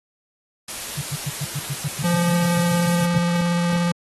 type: noise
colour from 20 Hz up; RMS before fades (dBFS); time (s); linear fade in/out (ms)
white; -31; 0.68-3.06; 5
type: tone bursts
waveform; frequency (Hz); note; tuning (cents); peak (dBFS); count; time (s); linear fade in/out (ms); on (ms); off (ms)
sine; 144.2; D3; -31; -22; 16; 0.97-3.19; 10; 45; 100
type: tone with vibrato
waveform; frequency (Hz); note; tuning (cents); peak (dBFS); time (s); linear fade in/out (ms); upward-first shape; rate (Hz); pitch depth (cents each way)
square; 173.1; F3; -15; -19; 2.04-3.92; 5; triangle; 17; 14
effects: AAC 32 kbps